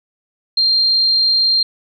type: tone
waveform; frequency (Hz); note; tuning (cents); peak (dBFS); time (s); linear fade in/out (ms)
sine; 4186; C8; 0; -11; 0.57-1.63; 5
effects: none